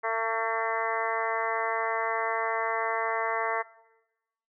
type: harmonic tone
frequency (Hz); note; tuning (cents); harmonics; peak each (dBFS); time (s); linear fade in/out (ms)
225.4; A3; +42; 2 / 3 / 4 / 5 / 6 / 7 / 8 / 9; -34 / -33 / -33 / -32 / -37 / -39 / -37 / -36; 0.03-3.63; 20
effects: noise-tail reverb RT60 1.0 s tail -19 dB re dry